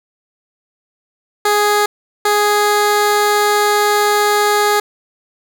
15% pulse tone pair in turn, 415.3 / 415.3 Hz, G#4 / G#4, 0 / 0 cents, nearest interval unison, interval 0 cents, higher neither, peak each -5 dBFS, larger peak neither, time 1.45-1.86 / 2.25-4.8 s, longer second, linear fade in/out 5 ms, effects none

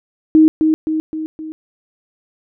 sine tone with echo, 314.2 Hz, D#4, 17 cents sharp, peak -5 dBFS, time 0.35-0.48 s, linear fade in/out 0 ms, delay 260 ms, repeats 4, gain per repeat -5 dB, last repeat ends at 1.52 s, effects none

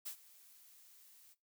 blue noise with ADSR envelope, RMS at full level -42 dBFS, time 0.05-1.35 s, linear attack 19 ms, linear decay 86 ms, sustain -20 dB, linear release 32 ms, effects noise-tail reverb RT60 0.2 s tail -17 dB re dry

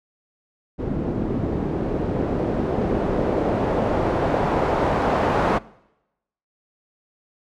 white noise with low-pass filter sweep, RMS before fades -22 dBFS, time 0.78-5.59 s, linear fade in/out 20 ms, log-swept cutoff 280 to 880 Hz, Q 1.1, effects noise-tail reverb RT60 0.9 s tail -22 dB re dry

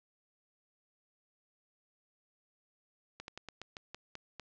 slowing click train, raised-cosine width 0.2 ms, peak -26 dBFS, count 9, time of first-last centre 3.2-4.397 s, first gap 81 ms, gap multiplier 1.17, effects low-pass 6000 Hz 12 dB/octave

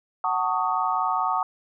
sine chord, D# half-diminished seventh, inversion first, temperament just, 746.7 / 896 / 1120.1 / 1244.5 Hz, F#5 / A5 / C#6 / D#6, +16 / +31 / +18 / 0 cents, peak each -27 dBFS, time 0.24-1.43 s, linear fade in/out 2 ms, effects none

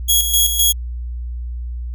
10% pulse tone with tremolo, 3322 Hz, G#7, in tune, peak -3 dBFS, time 0.08-0.73 s, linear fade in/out 20 ms, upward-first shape square, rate 3.9 Hz, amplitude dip 55%, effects added 60 Hz sine -23 dBFS peak until 1.94 s

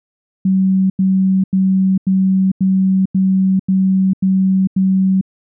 sine tone bursts, 189.9 Hz, F#3, 45 cents sharp, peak -10 dBFS, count 9, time 0.45-5.212 s, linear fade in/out 5 ms, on 450 ms, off 89 ms, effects none

